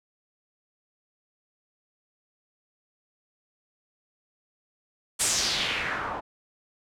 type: noise with low-pass filter sweep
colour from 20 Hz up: white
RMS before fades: -28 dBFS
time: 5.19-6.21 s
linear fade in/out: 20 ms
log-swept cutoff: 9300 to 880 Hz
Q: 2.6
effects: none